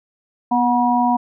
sine tone cluster, 244.8 / 732 / 964 Hz, B3 / F#5 / B5, -15 / -19 / -42 cents, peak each -18 dBFS, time 0.51-1.17 s, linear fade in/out 10 ms, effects none

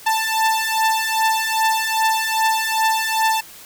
sawtooth beating tone pair, 884 / 886.5 Hz, A5 / A5, +8 / +13 cents, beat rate 2.5 Hz, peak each -16 dBFS, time 0.06-3.41 s, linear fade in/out 10 ms, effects white hiss -41 dBFS RMS until 3.65 s

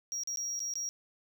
triangle tone with dropouts, 5660 Hz, F8, 22 cents sharp, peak -32 dBFS, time 0.12-0.89 s, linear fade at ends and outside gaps 0 ms, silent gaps 0.235-0.274 / 0.36-0.372 / 0.593-0.603 / 0.738-0.755 s, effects none

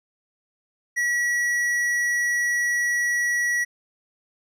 sine tone with tanh clipping, 1930 Hz, B6, 40 cents flat, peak -22 dBFS, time 0.96-3.65 s, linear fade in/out 20 ms, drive 11 dB, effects none

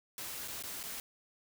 white noise with dropouts, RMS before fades -42 dBFS, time 0.18-1 s, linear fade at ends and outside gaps 1 ms, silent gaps 0.477-0.482 / 0.625-0.636 / 0.83-0.837 s, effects none

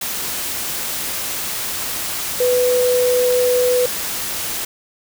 sine tone in noise, 496.7 Hz, B4, 10 cents sharp, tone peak -13 dBFS, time 2.4-3.86 s, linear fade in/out 5 ms, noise white, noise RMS -24 dBFS, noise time 0.01-4.65 s, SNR +8 dB, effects none

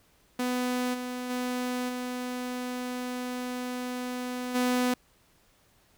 sawtooth tone with level steps, 249.3 Hz, B3, 16 cents sharp, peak -23 / -29 / -25 / -28 / -20 dBFS, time 0.39-4.94 s, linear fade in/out 5 ms, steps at 0.93 / 1.29 / 1.88 / 4.54 s, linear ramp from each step 20 ms, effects pink hiss -64 dBFS RMS until 5.97 s

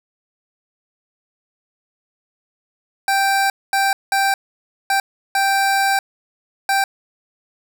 25% pulse tone bursts at uneven times, 784 Hz, G5, in tune, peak -11 dBFS, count 6, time 3.08-3.5 / 3.73-3.93 / 4.12-4.34 / 4.9-5 / 5.35-5.99 / 6.69-6.84 s, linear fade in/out 2 ms, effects none

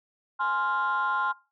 sine chord, F minor, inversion first, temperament just, 838.1 / 1047.7 / 1396.9 Hz, Ab5 / C6 / F6, +16 / +2 / 0 cents, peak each -30 / -26 / -27 dBFS, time 0.39-1.33 s, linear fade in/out 20 ms, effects noise-tail reverb RT60 0.3 s tail -20 dB re dry + tanh soft clip ceiling -19 dBFS

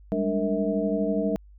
sine tone cluster, 195.6 / 207.8 / 294.1 / 462.5 / 644 Hz, G3 / G#3 / D4 / A#4 / E5, -4 / +1 / +3 / -14 / -41 cents, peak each -29 dBFS, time 0.12-1.36 s, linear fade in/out 0 ms, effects added 50 Hz sine -47 dBFS peak until 1.58 s

